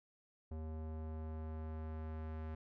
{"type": "tone with low-pass filter sweep", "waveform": "square", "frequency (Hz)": 78.8, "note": "D#2", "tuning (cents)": 23, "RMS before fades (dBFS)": -44, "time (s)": [0.51, 2.55], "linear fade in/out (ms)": 5, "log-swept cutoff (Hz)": [680, 1700], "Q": 0.81, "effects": []}